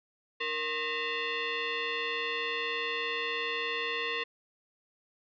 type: tone with frequency modulation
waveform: sine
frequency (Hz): 466.2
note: A#4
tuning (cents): 0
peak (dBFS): -30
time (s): 0.4-4.24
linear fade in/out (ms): 10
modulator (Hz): 769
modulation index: 4
effects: resampled to 11025 Hz + 11-bit